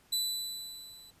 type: tone with level ramp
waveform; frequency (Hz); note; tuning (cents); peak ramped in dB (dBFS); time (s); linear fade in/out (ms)
sawtooth; 3982; B7; +14; -24 to -49; 0.12-1.11; 10
effects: pink hiss -64 dBFS RMS until 1.2 s + resampled to 32000 Hz